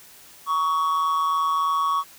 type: tone with amplitude modulation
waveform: triangle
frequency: 1118 Hz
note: C#6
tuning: 14 cents sharp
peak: -15 dBFS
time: 0.46-2.04 s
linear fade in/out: 50 ms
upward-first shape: sine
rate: 163 Hz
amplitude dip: 60%
effects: white hiss -48 dBFS RMS until 2.18 s